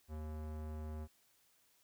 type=tone with low-pass filter; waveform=square; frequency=77.2 Hz; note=D#2; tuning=13 cents flat; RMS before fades=-44 dBFS; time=0.08-1.08 s; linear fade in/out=50 ms; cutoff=1100 Hz; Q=0.74; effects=white hiss -72 dBFS RMS until 1.83 s